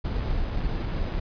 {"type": "noise with sample-and-hold", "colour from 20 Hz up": "brown", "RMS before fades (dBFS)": -27, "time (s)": [0.04, 1.2], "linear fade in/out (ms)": 10, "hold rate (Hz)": 4410, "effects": ["resampled to 11025 Hz"]}